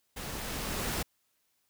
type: noise with level ramp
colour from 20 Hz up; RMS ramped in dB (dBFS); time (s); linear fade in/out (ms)
pink; -40 to -32; 0.16-1.03; 10
effects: white hiss -75 dBFS RMS until 1.69 s